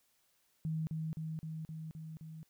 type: tone with echo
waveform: sine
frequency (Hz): 158.7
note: D#3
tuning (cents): +35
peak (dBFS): -33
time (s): 0.65-0.87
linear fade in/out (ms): 0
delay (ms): 260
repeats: 6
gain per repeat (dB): -2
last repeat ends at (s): 2.43
effects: white hiss -74 dBFS RMS until 2.49 s